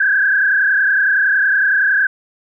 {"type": "tone with frequency modulation", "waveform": "sine", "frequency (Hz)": 1600, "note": "G6", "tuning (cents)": 35, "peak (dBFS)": -11, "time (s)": [0, 2.07], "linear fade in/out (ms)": 5, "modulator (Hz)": 30.8, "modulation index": 2.5, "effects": []}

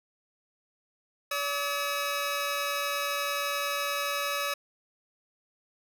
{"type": "tone pair together", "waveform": "15% pulse", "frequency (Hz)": [571.5, 1283], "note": ["D5", "E6"], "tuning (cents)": [-47, -47], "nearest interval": "octave + major second", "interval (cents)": 1400, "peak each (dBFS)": -25, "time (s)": [1.31, 4.54], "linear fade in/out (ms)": 5, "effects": []}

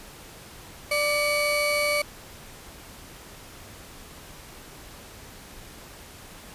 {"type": "tone pair together", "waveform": "35% pulse", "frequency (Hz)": [589, 2263], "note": ["D5", "C#7"], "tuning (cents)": [5, 35], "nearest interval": "octave + major seventh", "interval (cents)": 2330, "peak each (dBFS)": -23, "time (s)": [0.91, 2.02], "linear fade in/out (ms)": 5, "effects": ["pink hiss -45 dBFS RMS until 6.54 s", "resampled to 32000 Hz"]}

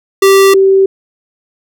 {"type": "tone pair in turn", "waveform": ["square", "sine"], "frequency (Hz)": [390, 386.6], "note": ["G4", "G4"], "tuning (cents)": [-9, -24], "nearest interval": "unison", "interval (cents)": 15, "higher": "first", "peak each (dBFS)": -4, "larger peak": "neither", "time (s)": [[0.22, 0.54], [0.54, 0.86]], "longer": "neither", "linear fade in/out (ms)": 5, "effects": []}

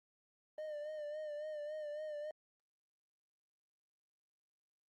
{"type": "tone with vibrato", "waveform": "triangle", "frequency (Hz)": 604, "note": "D5", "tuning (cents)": 48, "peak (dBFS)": -39, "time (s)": [0.58, 2.31], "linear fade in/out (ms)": 2, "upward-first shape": "sine", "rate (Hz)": 3.6, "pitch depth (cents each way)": 49, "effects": ["Opus 32 kbps"]}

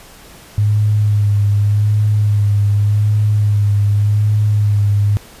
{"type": "tone with vibrato", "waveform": "sine", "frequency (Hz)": 103.83, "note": "G#2", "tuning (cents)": 0, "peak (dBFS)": -10, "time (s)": [0.58, 5.17], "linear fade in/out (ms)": 0, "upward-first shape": "sine", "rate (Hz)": 0.86, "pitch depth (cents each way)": 28, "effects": ["pink hiss -40 dBFS RMS until 5.4 s", "resampled to 32000 Hz"]}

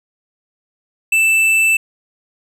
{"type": "tone with tanh clipping", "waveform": "triangle", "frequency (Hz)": 2649, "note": "E7", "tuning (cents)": 8, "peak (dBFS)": -12, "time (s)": [1.12, 1.77], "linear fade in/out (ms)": 5, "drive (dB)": 14, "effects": []}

